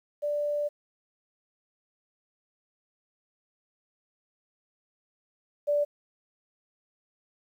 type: tone pair in turn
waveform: sine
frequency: 587.3 / 584 Hz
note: D5 / D5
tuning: 0 / -10 cents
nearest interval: unison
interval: 10 cents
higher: first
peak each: -26 / -22 dBFS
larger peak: second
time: 0.22-0.69 / 5.67-5.85 s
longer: first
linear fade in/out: 20 ms
effects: 10-bit